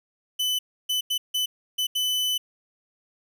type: tone bursts at uneven times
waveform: 40% pulse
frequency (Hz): 3000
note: F#7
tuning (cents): +23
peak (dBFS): -22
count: 6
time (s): 0.39-0.59 / 0.89-1.01 / 1.1-1.18 / 1.34-1.46 / 1.78-1.87 / 1.95-2.38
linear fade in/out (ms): 10
effects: none